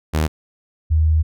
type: tone pair in turn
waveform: sawtooth / sine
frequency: 77.78 / 78.73 Hz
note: D#2 / D#2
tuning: 0 / +21 cents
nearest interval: unison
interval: 21 cents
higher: second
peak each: -12 dBFS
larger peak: neither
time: 0.13-0.28 / 0.9-1.23 s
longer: second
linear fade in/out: 20 ms
effects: none